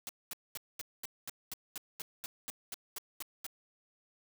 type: noise bursts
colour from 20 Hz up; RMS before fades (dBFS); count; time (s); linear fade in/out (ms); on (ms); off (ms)
white; -41; 15; 0.07-3.465; 0; 21; 220
effects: none